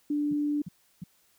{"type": "tone", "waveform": "sine", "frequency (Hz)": 293.7, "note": "D4", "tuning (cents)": 0, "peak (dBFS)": -25, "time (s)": [0.1, 0.62], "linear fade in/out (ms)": 5}
{"type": "tone bursts", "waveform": "sine", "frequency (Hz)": 174.9, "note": "F3", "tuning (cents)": 3, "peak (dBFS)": -34, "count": 3, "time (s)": [0.31, 1.039], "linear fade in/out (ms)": 5, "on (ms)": 23, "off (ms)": 330}
{"effects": ["white hiss -66 dBFS RMS until 1.38 s"]}